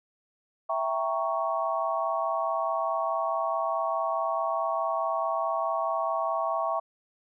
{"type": "chord", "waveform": "sine", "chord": "E diminished seventh", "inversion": "none", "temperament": "equal", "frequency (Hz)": [659.3, 784, 932.3, 1108.7], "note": ["E5", "G5", "Bb5", "Db6"], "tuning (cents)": [0, 0, 0, 0], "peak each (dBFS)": [-29, -33, -34, -30], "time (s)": [0.69, 6.8], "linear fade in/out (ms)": 10, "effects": []}